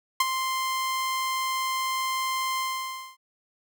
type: tone with ADSR envelope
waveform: sawtooth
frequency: 1046.5 Hz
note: C6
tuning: in tune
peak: -13 dBFS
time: 0.2-3.17 s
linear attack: 5 ms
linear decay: 26 ms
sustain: -9 dB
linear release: 580 ms
effects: none